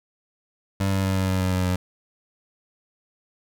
25% pulse tone with pitch steps, 97.3 / 96.4 / 95.52 / 94.64 / 93.77 / 92.91 / 92.05 / 91.2 Hz, G2 / G2 / G2 / F#2 / F#2 / F#2 / F#2 / F#2, -12 / -28 / -44 / +40 / +24 / +8 / -8 / -24 cents, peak -17 dBFS, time 0.8-1.76 s, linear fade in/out 5 ms, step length 120 ms, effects none

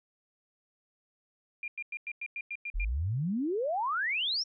sine tone bursts, 2400 Hz, D7, 37 cents sharp, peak -34 dBFS, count 9, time 1.63-2.847 s, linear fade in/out 2 ms, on 49 ms, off 97 ms
sine exponential sweep, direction up, 36.4 to 5710 Hz, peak -28 dBFS, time 2.74-4.44 s, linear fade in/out 20 ms
effects none

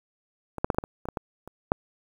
clicks, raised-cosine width 1 ms, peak -19 / -8 / -8 / -28 / -6 / -22 / -23 / -15 / -15 / -27 / -6 dBFS, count 11, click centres 0.583 / 0.645 / 0.702 / 0.746 / 0.785 / 0.839 / 1.055 / 1.087 / 1.172 / 1.476 / 1.719 s, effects 8-bit

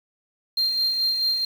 sine tone with tremolo, 4186 Hz, C8, in tune, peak -16 dBFS, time 0.57-1.45 s, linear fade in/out 5 ms, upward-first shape sine, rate 4.6 Hz, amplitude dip 50%, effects tanh soft clip ceiling -18 dBFS + 7-bit

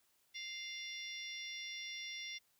harmonic tone, 698.5 Hz, F5, in tune, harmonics 3 / 4 / 5 / 6 / 7 / 8, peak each -47 / -53 / -48 / -58 / -58 / -50 dBFS, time 0.34-2.39 s, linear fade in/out 20 ms, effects white hiss -75 dBFS RMS until 2.59 s

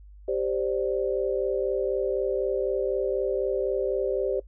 sine chord, G suspended fourth, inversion none, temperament equal, 392 / 523.3 / 587.3 Hz, G4 / C5 / D5, 0 / 0 / 0 cents, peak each -27 / -28 / -30 dBFS, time 0.28-4.4 s, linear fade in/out 5 ms, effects noise-tail reverb RT60 0.1 s tail -20 dB re dry + added 50 Hz sine -45 dBFS peak until 4.47 s

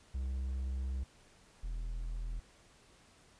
triangle tone pair in turn, 65.41 / 41.03 Hz, C2 / E1, 0 / -7 cents, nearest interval minor sixth, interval 807 cents, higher first, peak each -32 / -34 dBFS, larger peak first, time 0.14-1.04 / 1.63-2.4 s, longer first, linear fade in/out 10 ms, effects pink hiss -63 dBFS RMS until 3.39 s + resampled to 22050 Hz

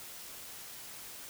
silence, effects white hiss -47 dBFS RMS until 1.29 s

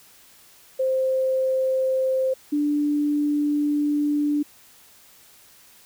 sine tone pair in turn, 523.3 / 293.7 Hz, C5 / D4, 0 / 0 cents, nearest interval minor seventh, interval 1000 cents, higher first, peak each -19 dBFS, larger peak neither, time 0.79-2.34 / 2.52-4.43 s, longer second, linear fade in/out 10 ms, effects white hiss -52 dBFS RMS until 5.85 s

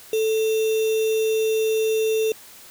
sine tone with sample-and-hold, 440 Hz, A4, in tune, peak -18 dBFS, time 0.13-2.32 s, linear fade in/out 2 ms, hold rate 3150 Hz, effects white hiss -45 dBFS RMS until 2.7 s

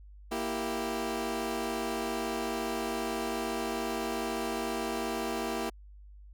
20% pulse chord, E diminished, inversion second, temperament equal, 233.1 / 329.6 / 392 Hz, Bb3 / E4 / G4, 0 / 0 / 0 cents, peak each -31 dBFS, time 0.31-5.7 s, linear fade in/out 10 ms, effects added 50 Hz sine -48 dBFS peak until 6.33 s

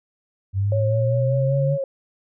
sine linear sweep, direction up, 95.6 to 146.83 Hz, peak -18 dBFS, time 0.53-1.78 s, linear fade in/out 50 ms
sine tone with vibrato, 546 Hz, C#5, 26 cents flat, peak -22 dBFS, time 0.72-1.84 s, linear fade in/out 2 ms, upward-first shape sine, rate 5.1 Hz, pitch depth 29 cents each way
effects none

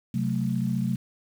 sine chord, F# diminished, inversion second, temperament equal, 130.81 / 185 / 220 Hz, C3 / F#3 / A3, 0 / 0 / 0 cents, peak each -28 dBFS, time 0.14-0.96 s, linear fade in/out 5 ms, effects 8-bit

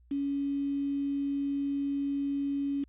sine tone with quantisation, 280.4 Hz, C#4, 20 cents sharp, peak -28 dBFS, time 0.11-2.84 s, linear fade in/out 5 ms, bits 8, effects added 60 Hz sine -57 dBFS peak until 2.88 s + resampled to 8000 Hz

